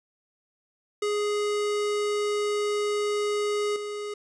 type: tone with level steps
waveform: square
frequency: 415.3 Hz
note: G#4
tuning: in tune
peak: -25 / -32 dBFS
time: 1.02-4.14 s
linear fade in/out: 5 ms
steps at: 3.76 s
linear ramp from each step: 2 ms
effects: resampled to 22050 Hz + 10-bit